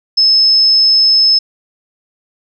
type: tone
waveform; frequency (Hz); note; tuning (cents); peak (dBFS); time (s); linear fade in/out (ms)
sine; 5210; E8; -21; -6; 0.17-1.39; 10
effects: none